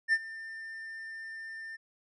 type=tone with ADSR envelope; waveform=triangle; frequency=1796 Hz; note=A6; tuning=35 cents sharp; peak=-19 dBFS; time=0.08-1.77 s; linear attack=49 ms; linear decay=50 ms; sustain=-19 dB; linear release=19 ms; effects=resampled to 24000 Hz